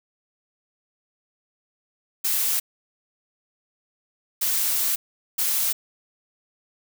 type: noise bursts at uneven times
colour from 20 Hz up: blue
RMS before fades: -23 dBFS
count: 3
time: 2.24-2.6 / 4.41-4.96 / 5.38-5.73 s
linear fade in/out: 10 ms
effects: none